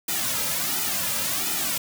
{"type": "noise with flanger", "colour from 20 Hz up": "white", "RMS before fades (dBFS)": -26, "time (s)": [0.08, 1.78], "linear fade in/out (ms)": 5, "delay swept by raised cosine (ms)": [1.8, 2.76], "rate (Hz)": 1.4, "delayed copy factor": -1, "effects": []}